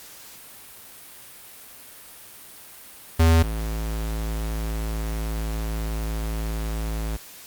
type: tone pair in turn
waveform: square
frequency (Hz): 81.9 / 54.66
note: E2 / A1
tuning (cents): -11 / -11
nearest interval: perfect fifth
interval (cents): 700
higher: first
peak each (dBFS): -14 / -26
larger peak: first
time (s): 3.19-3.43 / 3.43-7.17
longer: second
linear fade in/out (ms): 10
effects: white hiss -44 dBFS RMS until 7.46 s + Opus 48 kbps